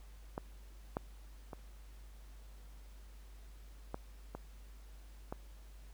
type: clicks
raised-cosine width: 1 ms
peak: -24 / -21 / -30 / -25 / -28 / -26 dBFS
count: 6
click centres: 0.379 / 0.969 / 1.532 / 3.944 / 4.35 / 5.325 s
effects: added 50 Hz sine -51 dBFS peak until 5.93 s + pink hiss -65 dBFS RMS until 5.93 s